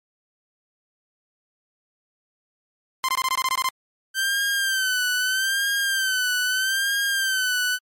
sawtooth tone bursts, 1043 Hz, C6, 6 cents flat, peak -16 dBFS, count 10, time 3.04-3.688 s, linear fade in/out 0 ms, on 45 ms, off 22 ms
sawtooth tone with vibrato, 1551 Hz, G6, 19 cents flat, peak -17 dBFS, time 4.14-7.79 s, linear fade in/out 50 ms, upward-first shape sine, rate 0.79 Hz, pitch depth 75 cents each way
effects MP3 64 kbps

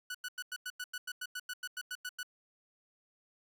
sawtooth tone bursts, 1480 Hz, F#6, in tune, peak -34 dBFS, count 16, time 0.1-2.231 s, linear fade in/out 5 ms, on 46 ms, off 93 ms, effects 12-bit

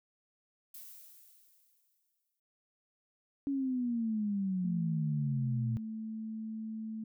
violet noise with exponential decay, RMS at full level -47 dBFS, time 0.74-2.4 s, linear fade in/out 5 ms, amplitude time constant 360 ms
sine exponential sweep, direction down, 281.9 to 116.54 Hz, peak -30 dBFS, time 3.47-5.77 s, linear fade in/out 0 ms
sine tone, 220 Hz, A3, in tune, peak -37 dBFS, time 4.64-7.04 s, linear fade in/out 5 ms
effects none

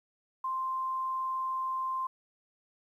sine tone, 1046.5 Hz, C6, in tune, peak -30 dBFS, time 0.44-2.07 s, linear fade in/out 5 ms, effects 11-bit

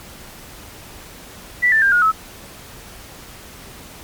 sine tone with pitch steps, 1965 / 1771 / 1596.1 / 1438.5 / 1296.4 Hz, B6 / A6 / G6 / F#6 / E6, -9 / +11 / +31 / -49 / -29 cents, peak -11 dBFS, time 1.62-2.12 s, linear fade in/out 20 ms, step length 100 ms, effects pink hiss -39 dBFS RMS until 4.03 s + MP3 96 kbps

